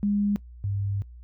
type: tone pair in turn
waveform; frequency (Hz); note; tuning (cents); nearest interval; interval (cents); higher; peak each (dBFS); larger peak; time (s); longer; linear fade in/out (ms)
sine; 204.1 / 99.89; G#3 / G2; -30 / +33; octave; 1237; first; -21 / -25; first; 0.03-0.36 / 0.64-1.02; second; 0
effects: noise-tail reverb RT60 0.1 s tail -20 dB re dry + added 60 Hz sine -42 dBFS peak until 1.23 s